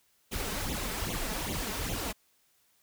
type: noise with flanger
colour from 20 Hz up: pink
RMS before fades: -34 dBFS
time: 0.31-2.13 s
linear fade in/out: 20 ms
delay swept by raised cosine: 0.29 to 4.69 ms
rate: 2.5 Hz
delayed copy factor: +0.8
effects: white hiss -69 dBFS RMS until 2.82 s